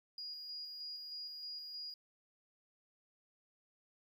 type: tone with tremolo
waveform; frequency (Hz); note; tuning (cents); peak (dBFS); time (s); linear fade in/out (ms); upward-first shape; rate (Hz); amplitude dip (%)
triangle; 4874; D#8; -37; -39; 0.18-1.94; 2; square; 3.2; 40
effects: tanh soft clip ceiling -41 dBFS + 12-bit